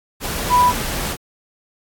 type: tone in noise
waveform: sine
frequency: 987.8 Hz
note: B5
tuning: in tune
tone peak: -10 dBFS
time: 0.49-0.73 s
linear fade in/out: 50 ms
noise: pink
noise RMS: -24 dBFS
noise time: 0.2-1.17 s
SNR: +11 dB
effects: AAC 64 kbps